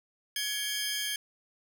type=tone cluster; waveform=sawtooth; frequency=1684 / 2244 / 3175 / 5050 Hz; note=G#6 / C#7 / G7 / D#8; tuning=+24 / +21 / +21 / +25 cents; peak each=-34 / -37 / -30 / -36 dBFS; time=0.36-1.16 s; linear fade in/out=2 ms; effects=none